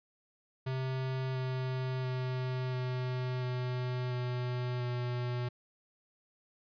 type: tone with pitch steps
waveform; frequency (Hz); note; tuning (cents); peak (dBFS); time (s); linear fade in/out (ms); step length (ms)
square; 130.81 / 129.46 / 128.12 / 126.79 / 125.48 / 124.18 / 122.9; C3 / C3 / C3 / B2 / B2 / B2 / B2; 0 / -18 / -36 / +46 / +28 / +10 / -8; -33; 0.66-5.49; 10; 690
effects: resampled to 11025 Hz